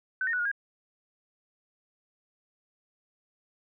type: tone with pitch steps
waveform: sine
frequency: 1519 / 1838 / 1478 / 1432 / 1629 Hz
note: F#6 / A#6 / F#6 / F6 / G#6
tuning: +45 / -25 / -2 / +43 / -34 cents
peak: -26 dBFS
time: 0.21-0.515 s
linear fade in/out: 2 ms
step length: 61 ms
effects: none